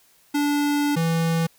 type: tone pair in turn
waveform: square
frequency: 290.4 / 164.92 Hz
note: D4 / E3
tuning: -19 / +1 cents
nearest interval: minor seventh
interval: 980 cents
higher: first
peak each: -20 dBFS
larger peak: neither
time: 0.34-0.96 / 0.96-1.47 s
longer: first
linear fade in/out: 10 ms
effects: white hiss -58 dBFS RMS until 1.58 s